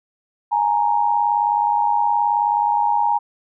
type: tone pair together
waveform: sine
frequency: 833.3 / 932.3 Hz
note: G#5 / A#5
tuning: +6 / 0 cents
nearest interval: major second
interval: 194 cents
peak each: -18 dBFS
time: 0.51-3.19 s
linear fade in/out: 20 ms
effects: none